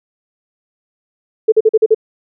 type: tone bursts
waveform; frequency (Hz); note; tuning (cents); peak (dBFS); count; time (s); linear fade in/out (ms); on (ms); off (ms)
sine; 439; A4; -4; -5; 6; 1.48-1.947; 10; 42; 43
effects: none